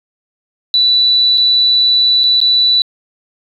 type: tone with dropouts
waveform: triangle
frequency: 3963 Hz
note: B7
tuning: 5 cents sharp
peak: -4 dBFS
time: 0.74-2.82 s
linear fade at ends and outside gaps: 1 ms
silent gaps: 1.375-1.38 / 2.235-2.239 / 2.403-2.414 s
effects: tanh soft clip ceiling -6 dBFS + resampled to 32000 Hz